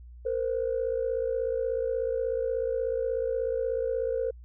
sine tone pair together, 461.5 / 518 Hz, A#4 / C5, -17 / -17 cents, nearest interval major second, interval 200 cents, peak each -28 dBFS, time 0.25-4.31 s, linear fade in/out 10 ms, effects tanh soft clip ceiling -20 dBFS + added 60 Hz sine -44 dBFS peak until 4.44 s

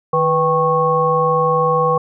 harmonic tone with a mistuned harmonic, 156.8 Hz, D#3, 14 cents sharp, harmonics 1 / 3 / 5 / 7, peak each -22 / -16 / -22 / -16 dBFS, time 0.13-1.98 s, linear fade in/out 5 ms, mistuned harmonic 3, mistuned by +79 cents, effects none

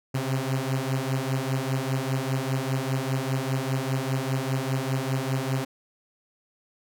sawtooth beating tone pair, 130 / 135 Hz, C3 / C#3, -11 / -45 cents, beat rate 5 Hz, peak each -24 dBFS, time 0.14-5.65 s, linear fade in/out 10 ms, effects none

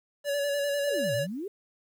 square tone with vibrato, 570 Hz, C#5, 48 cents sharp, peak -27 dBFS, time 0.24-1.27 s, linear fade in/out 50 ms, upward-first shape square, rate 10 Hz, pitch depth 24 cents each way
sine exponential two-way sweep, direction down then up, 626 to 110 to 429 Hz, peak -32 dBFS, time 0.87-1.48 s, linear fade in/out 5 ms, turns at 1.15 s
effects 10-bit

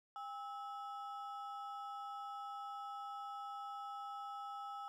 triangle ring-modulated tone, 1053 Hz, C6, 11 cents sharp, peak -39 dBFS, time 0.16-4.88 s, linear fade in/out 0 ms, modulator 248 Hz, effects none

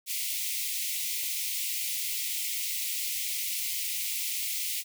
white high-pass noise, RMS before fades -32 dBFS, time 0.06-4.84 s, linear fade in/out 50 ms, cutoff 2000 Hz, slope 96 dB/octave, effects none

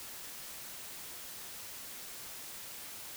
silence, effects white hiss -46 dBFS RMS until 3.16 s

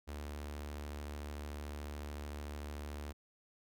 sawtooth tone with notch filter, 73.6 Hz, D2, 4 cents sharp, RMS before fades -44 dBFS, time 0.07-3.13 s, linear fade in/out 20 ms, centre 150 Hz, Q 1.9, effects none

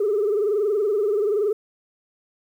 sine tone with frequency modulation, 415.3 Hz, G#4, in tune, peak -17 dBFS, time 0-1.53 s, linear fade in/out 5 ms, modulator 21.1 Hz, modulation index 1.2, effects tanh soft clip ceiling -15 dBFS + 9-bit

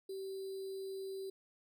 sine tone with sample-and-hold, 385.5 Hz, G4, 29 cents flat, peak -40 dBFS, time 0.09-1.3 s, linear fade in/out 5 ms, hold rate 4410 Hz, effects none

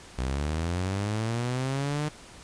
sawtooth linear sweep, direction up, 61.2 to 152.6 Hz, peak -23 dBFS, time 0.18-2.09 s, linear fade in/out 10 ms, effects pink hiss -48 dBFS RMS until 2.43 s + resampled to 22050 Hz

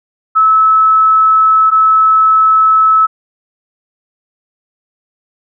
sine tone pair in turn, 1300 / 1300 Hz, E6 / E6, -24 / -24 cents, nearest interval unison, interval 0 cents, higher neither, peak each -5 dBFS, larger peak neither, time 0.35-1.71 / 1.71-3.07 s, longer neither, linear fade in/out 20 ms, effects none

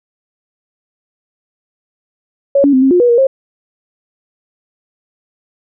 sine tone with pitch steps, 557 / 282.8 / 259.8 / 267.5 / 356.5 / 485.1 / 472.6 / 535 Hz, C#5 / C#4 / C4 / C4 / F4 / B4 / A#4 / C5, +8 / +35 / -12 / +38 / +36 / -31 / +24 / +38 cents, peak -6 dBFS, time 2.55-3.27 s, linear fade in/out 5 ms, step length 90 ms, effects none

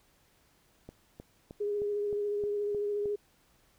click train, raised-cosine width 2 ms, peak -31 dBFS, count 8, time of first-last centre 0.89-3.057 s, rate 3.23 Hz
sine tone with vibrato, 411.8 Hz, G#4, 15 cents flat, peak -29 dBFS, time 1.6-3.16 s, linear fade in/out 10 ms, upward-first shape triangle, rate 14 Hz, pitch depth 23 cents each way
effects pink hiss -67 dBFS RMS until 3.78 s

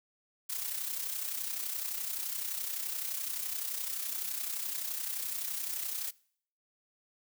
blue noise with amplitude modulation, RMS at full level -34 dBFS, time 0.49-6.11 s, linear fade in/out 10 ms, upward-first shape sine, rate 31.7 Hz, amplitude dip 55%, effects noise-tail reverb RT60 0.6 s tail -23 dB re dry

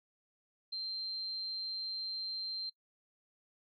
sine tone, 4147 Hz, C8, 16 cents flat, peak -36 dBFS, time 0.72-2.7 s, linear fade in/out 10 ms, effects noise-tail reverb RT60 0.1 s tail -21 dB re dry

